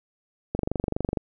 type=click train; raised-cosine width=2 ms; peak=-12 dBFS; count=16; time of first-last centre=0.55-1.172 s; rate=24.1 Hz; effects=none